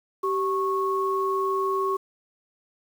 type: tone pair together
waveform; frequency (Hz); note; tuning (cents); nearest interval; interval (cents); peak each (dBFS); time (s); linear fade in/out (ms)
sine; 386.8 / 1100; G4 / C#6; -23 / -14; octave + tritone; 1809; -25; 0.23-1.97; 10
effects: 8-bit